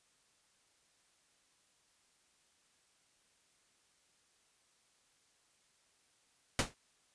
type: noise with exponential decay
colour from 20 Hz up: pink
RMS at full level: -27 dBFS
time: 6.59-6.74 s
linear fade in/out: 0 ms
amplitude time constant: 31 ms
effects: white hiss -72 dBFS RMS until 7.14 s + resampled to 22050 Hz